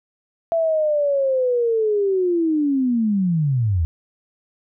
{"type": "linear sweep", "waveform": "sine", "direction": "down", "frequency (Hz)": [670, 76.3], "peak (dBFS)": -16, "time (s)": [0.52, 3.85], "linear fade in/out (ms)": 0, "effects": []}